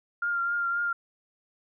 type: tone with vibrato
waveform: sine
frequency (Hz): 1396.9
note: F6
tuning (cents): 0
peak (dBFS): -25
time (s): 0.22-0.93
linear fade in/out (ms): 5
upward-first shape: triangle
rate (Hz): 3.8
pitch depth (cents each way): 27
effects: none